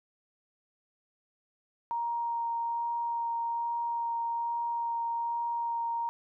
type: tone with vibrato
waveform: sine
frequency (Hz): 935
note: A#5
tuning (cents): +5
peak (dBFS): -29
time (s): 1.91-6.09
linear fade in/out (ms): 0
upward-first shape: sine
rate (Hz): 1.2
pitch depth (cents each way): 8
effects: none